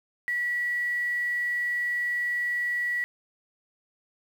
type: tone with quantisation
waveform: sine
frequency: 1940 Hz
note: B6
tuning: 31 cents flat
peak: -25 dBFS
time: 0.28-3.04 s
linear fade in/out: 0 ms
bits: 8
effects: none